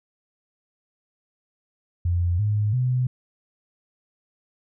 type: tone with pitch steps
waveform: sine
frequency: 87.31 / 105.04 / 126.36 Hz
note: F2 / G#2 / B2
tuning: 0 / +20 / +40 cents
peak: -19 dBFS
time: 2.05-3.07 s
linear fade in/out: 5 ms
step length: 340 ms
effects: none